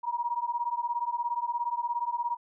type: beating tone pair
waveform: sine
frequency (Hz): 945 / 962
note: A#5 / B5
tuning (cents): +23 / -46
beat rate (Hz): 17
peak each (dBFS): -31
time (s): 0.03-2.37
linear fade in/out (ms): 20
effects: none